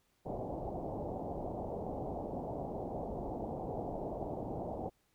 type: low-pass noise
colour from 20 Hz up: white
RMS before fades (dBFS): -40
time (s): 0.25-4.9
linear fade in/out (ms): 20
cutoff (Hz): 800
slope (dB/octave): 48
effects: pink hiss -75 dBFS RMS until 5.14 s